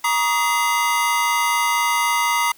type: tone cluster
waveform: square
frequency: 947 / 1138 / 1242 / 2048 Hz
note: A#5 / C#6 / D#6 / C7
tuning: +27 / +45 / -3 / -38 cents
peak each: -21 / -28 / -25 / -23 dBFS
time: 0.04-2.52 s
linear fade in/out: 5 ms
effects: white hiss -51 dBFS RMS until 2.57 s